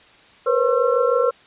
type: tone cluster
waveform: sine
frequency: 466.4 / 491.9 / 539 / 1077 / 1348 Hz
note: A#4 / B4 / C#5 / C6 / E6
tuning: +1 / -7 / -49 / +50 / +38 cents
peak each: -24 / -18 / -21 / -27 / -24 dBFS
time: 0.46-1.31 s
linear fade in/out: 10 ms
effects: white hiss -50 dBFS RMS until 1.46 s + resampled to 8000 Hz